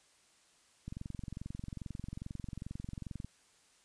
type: click train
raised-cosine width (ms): 5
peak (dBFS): -29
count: 54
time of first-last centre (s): 0.88-3.246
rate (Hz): 22.4
effects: white hiss -67 dBFS RMS until 3.84 s + resampled to 22050 Hz